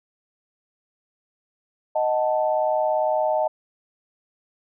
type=chord; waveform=sine; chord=D# diminished; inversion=none; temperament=equal; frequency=622.3 / 740 / 880 Hz; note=D#5 / F#5 / A5; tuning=0 / 0 / 0 cents; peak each=-21 / -26 / -25 dBFS; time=1.95-3.48 s; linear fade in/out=10 ms; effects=none